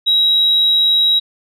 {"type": "tone", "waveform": "sine", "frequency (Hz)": 3846, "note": "B7", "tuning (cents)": -47, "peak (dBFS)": -9, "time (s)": [0.06, 1.2], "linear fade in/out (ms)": 20, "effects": ["tanh soft clip ceiling -5 dBFS"]}